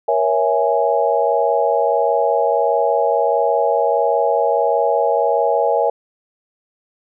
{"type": "chord", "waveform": "sine", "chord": "A# half-diminished seventh", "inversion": "none", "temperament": "equal with one note detuned", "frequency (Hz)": [472.9, 554.4, 659.3, 830.6], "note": ["A#4", "C#5", "E5", "G#5"], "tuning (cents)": [25, 0, 0, 0], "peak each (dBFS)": -19, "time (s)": [0.08, 5.9], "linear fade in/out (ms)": 5, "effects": []}